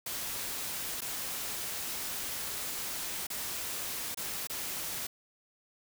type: noise with dropouts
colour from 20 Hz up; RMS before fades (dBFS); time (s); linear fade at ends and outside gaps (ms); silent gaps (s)
white; -37; 0.06-5.07; 5; 1.008-1.017 / 3.269-3.301 / 4.146-4.172 / 4.472-4.497
effects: none